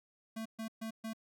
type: tone bursts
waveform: square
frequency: 222.8 Hz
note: A3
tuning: 22 cents sharp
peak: -39 dBFS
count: 4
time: 0.36-1.134 s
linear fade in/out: 10 ms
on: 96 ms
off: 130 ms
effects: none